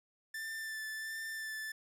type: tone with vibrato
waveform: 45% pulse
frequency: 1769 Hz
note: A6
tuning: 9 cents sharp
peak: -39 dBFS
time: 0.34-1.72 s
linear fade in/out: 5 ms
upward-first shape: sine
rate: 1.4 Hz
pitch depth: 17 cents each way
effects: 13-bit